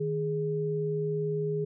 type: tone pair together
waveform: sine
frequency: 155.56 / 415.3 Hz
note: D#3 / G#4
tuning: 0 / 0 cents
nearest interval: octave + perfect fourth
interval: 1700 cents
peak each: -31 / -29 dBFS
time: 0-1.65 s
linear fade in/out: 10 ms
effects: none